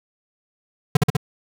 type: tone with echo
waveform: square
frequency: 146.83 Hz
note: D3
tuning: in tune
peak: -10 dBFS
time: 0.95-0.97 s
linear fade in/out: 5 ms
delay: 66 ms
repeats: 3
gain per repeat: -2 dB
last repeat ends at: 1.168 s
effects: none